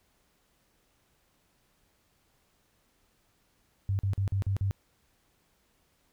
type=tone bursts; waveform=sine; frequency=98 Hz; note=G2; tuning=in tune; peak=-25 dBFS; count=6; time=3.89-4.71 s; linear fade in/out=0 ms; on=100 ms; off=44 ms; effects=pink hiss -70 dBFS RMS until 6.12 s